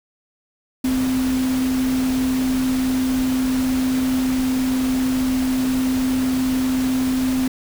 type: tone in noise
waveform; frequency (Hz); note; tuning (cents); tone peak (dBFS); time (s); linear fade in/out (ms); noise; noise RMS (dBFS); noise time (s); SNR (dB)
sine; 258.4; C4; -21; -17; 0.84-7.48; 5; pink; -30; 0.84-7.48; +10
effects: none